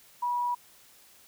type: tone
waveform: sine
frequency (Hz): 971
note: B5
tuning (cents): -30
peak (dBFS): -26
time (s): 0.22-0.55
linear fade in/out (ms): 10
effects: white hiss -57 dBFS RMS until 1.27 s